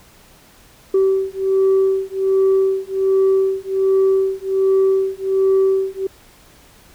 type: beating tone pair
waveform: sine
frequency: 384 / 385.3 Hz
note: G4 / G4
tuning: -36 / -30 cents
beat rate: 1.3 Hz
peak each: -15 dBFS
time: 0.94-6.07 s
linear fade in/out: 5 ms
effects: tanh soft clip ceiling -9 dBFS + pink hiss -48 dBFS RMS until 6.94 s